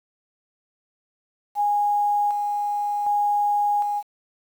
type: tone with tremolo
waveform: sine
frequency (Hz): 824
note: G#5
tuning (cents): -14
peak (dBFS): -18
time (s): 1.55-4.03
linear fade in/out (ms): 50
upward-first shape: square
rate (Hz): 0.66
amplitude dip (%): 35
effects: 8-bit